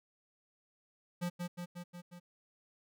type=tone with echo; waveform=square; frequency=175.7 Hz; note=F3; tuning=11 cents sharp; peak=-34 dBFS; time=1.21-1.3 s; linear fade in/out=20 ms; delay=180 ms; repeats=5; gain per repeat=-3 dB; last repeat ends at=2.2 s; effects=none